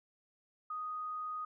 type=tone; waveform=sine; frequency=1244.5 Hz; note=D#6; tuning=in tune; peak=-37 dBFS; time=0.7-1.45 s; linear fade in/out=5 ms; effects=none